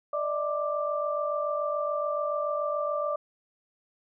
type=tone cluster; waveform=sine; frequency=589 / 636 / 1180 Hz; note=D5 / D#5 / D6; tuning=+5 / +38 / +8 cents; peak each=-29 / -34 / -31 dBFS; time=0.13-3.16 s; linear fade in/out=5 ms; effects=none